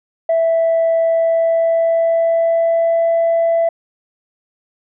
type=tone with pitch glide; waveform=sine; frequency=659.3 to 667 Hz; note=E5 to E5; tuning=0 to +20 cents; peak=-10 dBFS; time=0.29-3.69 s; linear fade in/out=5 ms; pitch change=+20 cents; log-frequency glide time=1.02-3.09 s; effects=tanh soft clip ceiling -9 dBFS